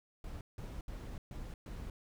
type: noise bursts at uneven times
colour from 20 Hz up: brown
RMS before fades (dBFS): -44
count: 5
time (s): 0.24-0.41 / 0.58-0.81 / 0.88-1.18 / 1.31-1.54 / 1.66-1.9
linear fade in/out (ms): 2
effects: none